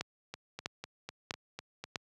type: two click trains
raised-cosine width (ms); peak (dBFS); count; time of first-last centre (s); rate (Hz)
0.2; -23 / -17; 7 / 4; 0.34-1.84 / 0.01-1.958; 4 / 1.54
effects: high-pass 80 Hz 12 dB/octave